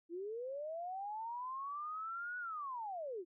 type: linear two-way sweep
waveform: sine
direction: up then down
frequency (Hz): 325.2 to 1480 to 325.2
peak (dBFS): -40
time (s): 0.09-3.25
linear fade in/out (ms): 50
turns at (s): 2.38
effects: none